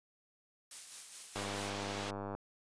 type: noise with tremolo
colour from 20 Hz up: blue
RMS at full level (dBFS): -44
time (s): 0.71-1.7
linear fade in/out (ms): 2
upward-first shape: sine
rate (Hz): 4.7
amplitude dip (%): 40
type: band-pass noise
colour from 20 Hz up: white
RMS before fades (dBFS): -44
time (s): 1.35-2.11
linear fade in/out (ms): 10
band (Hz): 230 to 3900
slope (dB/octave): 12
type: click train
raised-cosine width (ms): 1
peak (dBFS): -27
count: 100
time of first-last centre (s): 1.36-2.35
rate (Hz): 100
effects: resampled to 22050 Hz